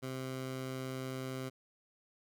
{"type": "tone", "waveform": "15% pulse", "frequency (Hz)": 130.81, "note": "C3", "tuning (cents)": 0, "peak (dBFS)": -32, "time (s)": [0.02, 1.5], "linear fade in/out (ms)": 20, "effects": []}